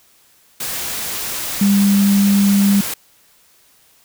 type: tone in noise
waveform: sine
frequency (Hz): 200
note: G3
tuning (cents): +35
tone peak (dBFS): -10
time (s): 1.61-2.81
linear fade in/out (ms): 5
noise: white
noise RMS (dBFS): -24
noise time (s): 0.6-2.94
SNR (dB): +11
effects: white hiss -53 dBFS RMS until 4.04 s